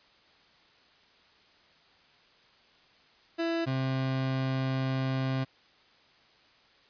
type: tone pair in turn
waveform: 30% pulse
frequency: 333.1 / 132.19 Hz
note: E4 / C3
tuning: +18 / +18 cents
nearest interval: octave + major third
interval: 1600 cents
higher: first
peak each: -25 dBFS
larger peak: neither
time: 3.38-3.66 / 3.66-5.45 s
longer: second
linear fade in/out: 20 ms
effects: white hiss -61 dBFS RMS until 6.89 s + resampled to 11025 Hz